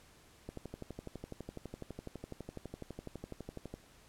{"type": "click train", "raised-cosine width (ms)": 2, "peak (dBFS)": -29, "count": 40, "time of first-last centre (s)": [0.49, 3.74], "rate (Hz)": 12, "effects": ["pink hiss -62 dBFS RMS until 4.08 s", "low-pass 12000 Hz 12 dB/octave"]}